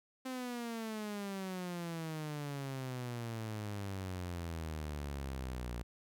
sawtooth exponential sweep, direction down, 261.6 to 58.27 Hz, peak -35 dBFS, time 0.25-5.83 s, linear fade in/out 10 ms, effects none

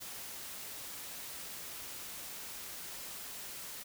white noise, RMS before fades -45 dBFS, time 0-3.84 s, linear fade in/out 20 ms, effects none

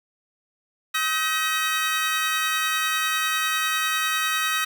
25% pulse tone cluster, 1270 / 1540 / 1900 Hz, D#6 / G6 / A#6, +35 / -31 / +33 cents, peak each -21 / -25 / -23 dBFS, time 0.94-4.65 s, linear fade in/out 10 ms, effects none

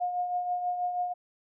sine tone with tremolo, 716 Hz, F5, 43 cents sharp, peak -25 dBFS, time 0-1.14 s, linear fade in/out 20 ms, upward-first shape triangle, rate 6.2 Hz, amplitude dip 55%, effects none

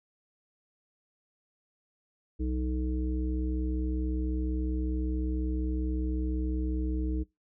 harmonic tone, 62.7 Hz, B1, 27 cents sharp, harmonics 1 / 3 / 5 / 7, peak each -29 / -40 / -34 / -43 dBFS, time 2.39-7.24 s, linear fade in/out 20 ms, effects noise-tail reverb RT60 0.2 s tail -23 dB re dry

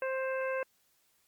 harmonic tone, 526 Hz, C5, 9 cents sharp, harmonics 1 / 2 / 3 / 4 / 5, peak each -32 / -40 / -39 / -46 / -44 dBFS, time 0.02-0.63 s, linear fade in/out 2 ms, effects white hiss -71 dBFS RMS until 1.27 s + Opus 32 kbps

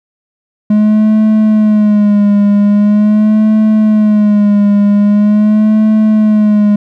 triangle tone with vibrato, 210 Hz, G#3, 19 cents sharp, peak -3 dBFS, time 0.7-6.76 s, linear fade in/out 5 ms, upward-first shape sine, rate 0.43 Hz, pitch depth 52 cents each way, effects none

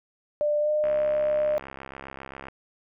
sine tone with pitch glide, 594 to 605.1 Hz, D5 to D#5, +20 to -48 cents, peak -21 dBFS, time 0.41-1.58 s, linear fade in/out 0 ms, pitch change +32 cents, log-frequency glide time 0.6-0.7 s
click train, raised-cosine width 0.5 ms, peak -23 dBFS, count 112, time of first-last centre 0.84-2.484 s, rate 67.5 Hz
effects none

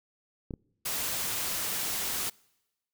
clicks, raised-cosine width 3 ms, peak -24 dBFS, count 2, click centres 0.508 / 0.538 s
white noise, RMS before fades -32 dBFS, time 0.85-2.3 s, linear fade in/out 10 ms
effects noise-tail reverb RT60 1.0 s tail -26 dB re dry

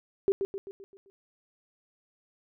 sine tone with echo, 392 Hz, G4, in tune, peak -20 dBFS, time 0.28-0.32 s, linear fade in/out 0 ms, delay 130 ms, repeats 6, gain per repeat -6 dB, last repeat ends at 1.1 s, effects none

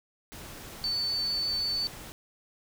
sine tone in noise, 4503 Hz, C#8, 26 cents sharp, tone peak -27 dBFS, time 0.84-1.87 s, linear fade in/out 0 ms, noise pink, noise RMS -44 dBFS, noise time 0.32-2.12 s, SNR +14 dB, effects none

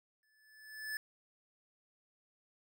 square tone with exponential growth, 1736 Hz, A6, 24 cents flat, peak -36 dBFS, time 0.23-0.97 s, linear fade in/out 1 ms, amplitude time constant 160 ms, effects none

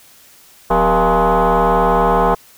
sine tone with frequency modulation, 178.2 Hz, F3, 35 cents sharp, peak -9 dBFS, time 0.7-2.35 s, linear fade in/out 10 ms, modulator 217 Hz, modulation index 4.7, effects tanh soft clip ceiling -7 dBFS + white hiss -46 dBFS RMS until 2.57 s

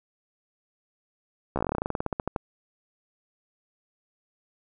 slowing click train, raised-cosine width 1 ms, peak -13 dBFS, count 21, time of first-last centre 1.56-2.362 s, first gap 14 ms, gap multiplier 1.1, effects none

